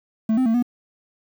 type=tone with pitch steps; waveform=triangle; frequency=220.4 / 258.5 / 224.8 / 243.3 Hz; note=A3 / C4 / A3 / B3; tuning=+3 / -21 / +37 / -26 cents; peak=-14 dBFS; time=0.29-0.626 s; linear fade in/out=5 ms; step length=84 ms; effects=8-bit